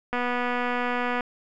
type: click train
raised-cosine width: 0.5 ms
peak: -13 dBFS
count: 265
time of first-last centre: 0.13-1.208 s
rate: 245 Hz
effects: none